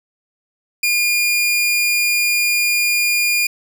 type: tone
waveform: sawtooth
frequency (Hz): 2420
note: D#7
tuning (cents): -49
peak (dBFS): -11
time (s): 0.83-3.47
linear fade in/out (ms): 5
effects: none